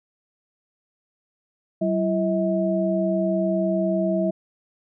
sine tone cluster, 190 / 336.3 / 640 Hz, F#3 / E4 / D#5, +46 / +35 / +49 cents, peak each -23 / -26 / -23 dBFS, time 1.81-4.31 s, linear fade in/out 10 ms, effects none

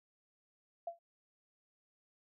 sine tone with exponential decay, 681 Hz, F5, 44 cents flat, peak -34 dBFS, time 0.87-0.99 s, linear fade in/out 5 ms, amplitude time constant 26 ms, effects none

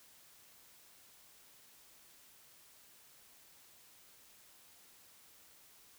silence, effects white hiss -62 dBFS RMS until 5.98 s

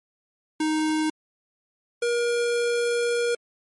square tone pair in turn, 311.1 / 475.5 Hz, D#4 / A#4, 0 / +34 cents, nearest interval perfect fifth, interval 734 cents, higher second, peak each -22 dBFS, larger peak neither, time 0.6-1.1 / 2.02-3.35 s, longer second, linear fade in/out 5 ms, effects MP3 48 kbps

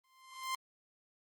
sawtooth tone with exponential growth, 1046.5 Hz, C6, in tune, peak -29 dBFS, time 0.04-0.55 s, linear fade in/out 2 ms, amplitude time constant 110 ms, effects Opus 32 kbps

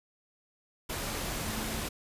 sine tone in noise, 220 Hz, A3, in tune, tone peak -42 dBFS, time 1.43-1.81 s, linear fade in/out 10 ms, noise pink, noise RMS -35 dBFS, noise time 0.89-1.89 s, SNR -10 dB, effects resampled to 32000 Hz

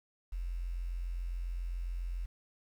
sine tone with quantisation, 43.65 Hz, F1, in tune, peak -34 dBFS, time 0.32-2.26 s, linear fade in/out 10 ms, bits 10, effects none

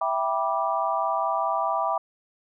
sine chord, E minor seventh, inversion none, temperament equal with one note detuned, 659.3 / 784 / 976.4 / 1174.7 Hz, E5 / G5 / B5 / D6, 0 / 0 / -20 / 0 cents, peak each -28 dBFS, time 0.01-1.98 s, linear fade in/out 5 ms, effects none

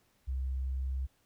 sine tone with pitch glide, 65.41 to 65.83 Hz, C2 to C2, 0 to +11 cents, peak -31 dBFS, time 0.27-1.07 s, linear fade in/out 20 ms, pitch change +11 cents, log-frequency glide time 0.58-0.91 s, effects pink hiss -71 dBFS RMS until 1.25 s

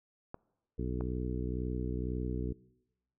clicks, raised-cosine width 1 ms, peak -27 dBFS, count 2, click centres 0.344 / 1.009 s
harmonic tone, 62 Hz, B1, 7 cents sharp, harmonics 1 / 2 / 3 / 4 / 5 / 6 / 7, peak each -36 / -39 / -41 / -42 / -43 / -44 / -44 dBFS, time 0.78-2.53 s, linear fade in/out 10 ms
effects noise-tail reverb RT60 1.0 s tail -23 dB re dry

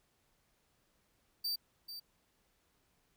45% pulse tone with echo, 4643 Hz, D8, 21 cents flat, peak -33 dBFS, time 1.44-1.56 s, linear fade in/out 10 ms, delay 440 ms, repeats 1, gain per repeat -10 dB, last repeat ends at 2 s, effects pink hiss -75 dBFS RMS until 3.16 s

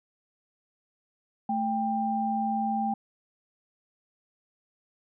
sine tone pair together, 220 / 792.6 Hz, A3 / G5, 0 / +19 cents, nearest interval octave + minor seventh, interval 2219 cents, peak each -29 / -27 dBFS, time 1.49-2.94 s, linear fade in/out 5 ms, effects none

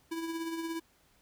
square tone with tremolo, 329.4 Hz, E4, 1 cent flat, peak -33 dBFS, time 0.11-0.8 s, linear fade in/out 10 ms, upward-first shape triangle, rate 17 Hz, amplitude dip 50%, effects pink hiss -67 dBFS RMS until 1.21 s

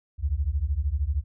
sine beating tone pair, 65.41 / 78.41 Hz, C2 / D#2, 0 / +14 cents, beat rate 13 Hz, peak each -26 dBFS, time 0.18-1.24 s, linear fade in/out 50 ms, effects none

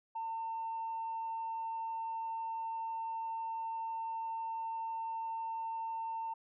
sine tone, 903 Hz, A5, 45 cents sharp, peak -35 dBFS, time 0.15-6.34 s, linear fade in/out 10 ms, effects tanh soft clip ceiling -32 dBFS

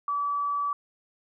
sine tone, 1150 Hz, D6, 37 cents flat, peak -25 dBFS, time 0.08-0.73 s, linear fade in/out 2 ms, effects none

